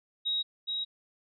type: tone pair in turn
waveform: sine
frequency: 3800 / 3815 Hz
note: A#7 / A#7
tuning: +33 / +39 cents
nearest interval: unison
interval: 6 cents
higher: second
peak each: -27 / -30 dBFS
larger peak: first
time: 0.25-0.43 / 0.67-0.85 s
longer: neither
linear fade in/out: 20 ms
effects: none